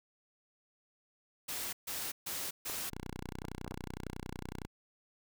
white noise bursts, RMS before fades -39 dBFS, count 4, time 1.48-2.9 s, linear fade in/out 10 ms, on 250 ms, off 140 ms
clicks, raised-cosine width 1 ms, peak -31 dBFS, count 5, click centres 2.698 / 3.445 / 3.665 / 3.72 / 4.067 s
5% pulse tone, 30.87 Hz, B0, in tune, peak -30 dBFS, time 2.9-4.67 s, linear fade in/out 20 ms
effects none

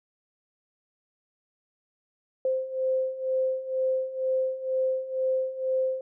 sine beating tone pair, 520 / 522.1 Hz, C5 / C5, -11 / -4 cents, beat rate 2.1 Hz, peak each -30 / -26 dBFS, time 2.45-6.01 s, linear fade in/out 2 ms, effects none

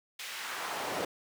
brown noise with high-pass filter sweep, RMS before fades -37 dBFS, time 0.19-1.05 s, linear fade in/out 5 ms, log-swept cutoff 2700 to 430 Hz, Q 1, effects none

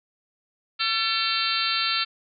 harmonic tone with a mistuned harmonic, 450 Hz, A4, 39 cents sharp, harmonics 3 / 4 / 5 / 6 / 7 / 8 / 9 / 10, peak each -28 / -34 / -33 / -29 / -33 / -31 / -29 / -30 dBFS, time 0.79-2.05 s, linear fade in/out 20 ms, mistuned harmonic 4, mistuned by -51 cents, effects none

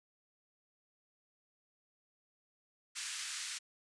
white band-pass noise, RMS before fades -42 dBFS, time 2.95-3.59 s, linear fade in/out 20 ms, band 1400 to 8500 Hz, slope 24 dB/octave, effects resampled to 24000 Hz

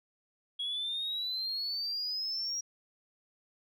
sine exponential sweep, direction up, 3314 to 5690 Hz, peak -31 dBFS, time 0.59-2.61 s, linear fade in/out 10 ms, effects tanh soft clip ceiling -29 dBFS

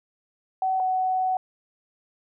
sine tone pair in turn, 756 / 746.9 Hz, F#5 / F#5, +37 / +16 cents, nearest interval unison, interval 21 cents, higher first, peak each -21 dBFS, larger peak neither, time 0.62-0.8 / 0.8-1.37 s, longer second, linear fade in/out 2 ms, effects none

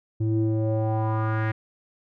square tone with low-pass filter sweep, 109.8 Hz, A2, 3 cents flat, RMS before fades -24 dBFS, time 0.2-1.52 s, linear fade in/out 10 ms, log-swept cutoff 250 to 1900 Hz, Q 3.3, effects none

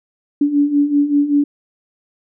sine beating tone pair, 284.7 / 289.9 Hz, C#4 / D4, +46 / -22 cents, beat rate 5.2 Hz, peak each -18 / -13 dBFS, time 0.41-1.44 s, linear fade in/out 5 ms, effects none

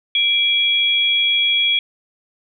sine tone pair together, 2349 / 3322 Hz, D7 / G#7, 0 / 0 cents, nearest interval tritone, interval 600 cents, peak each -19 / -15 dBFS, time 0.15-1.79 s, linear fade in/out 2 ms, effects none

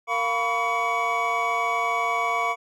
triangle tone cluster, 461.2 / 700 / 986 / 1133 / 2254 Hz, A#4 / F5 / B5 / C#6 / C#7, -19 / +4 / -3 / +37 / +28 cents, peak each -32 / -25 / -27 / -24 / -26 dBFS, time 0.07-2.56 s, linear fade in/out 50 ms, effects tanh soft clip ceiling -12 dBFS

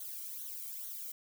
violet noise with flanger, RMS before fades -43 dBFS, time 0-1.12 s, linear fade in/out 5 ms, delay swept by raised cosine 0.39 to 1.14 ms, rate 2.3 Hz, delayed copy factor -1, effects none

